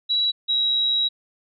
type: tone pair in turn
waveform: sine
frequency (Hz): 3907 / 3858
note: B7 / B7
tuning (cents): -19 / -41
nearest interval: unison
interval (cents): 22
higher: first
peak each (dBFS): -18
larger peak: neither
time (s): 0.09-0.32 / 0.48-1.09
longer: second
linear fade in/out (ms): 20
effects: none